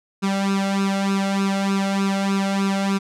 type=tone with flanger; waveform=sawtooth; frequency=196 Hz; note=G3; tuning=in tune; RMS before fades=-21 dBFS; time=0.22-2.99 s; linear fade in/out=20 ms; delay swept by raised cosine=0.76 to 1.47 ms; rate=3.3 Hz; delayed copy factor=+0.85; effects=low-pass 8000 Hz 12 dB/octave